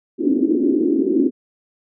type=band-pass noise; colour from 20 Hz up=white; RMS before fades=-17 dBFS; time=0.18-1.31 s; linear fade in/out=50 ms; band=260 to 350 Hz; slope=48 dB/octave; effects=none